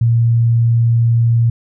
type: tone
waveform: sine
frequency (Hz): 116.54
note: A#2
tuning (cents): 0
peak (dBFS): -9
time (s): 0.01-1.5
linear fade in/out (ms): 5
effects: none